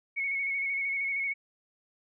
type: tone with vibrato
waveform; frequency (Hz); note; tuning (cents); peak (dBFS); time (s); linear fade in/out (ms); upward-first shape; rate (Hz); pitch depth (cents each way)
sine; 2207; C#7; -8; -28; 0.16-1.34; 20; square; 13; 23
effects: none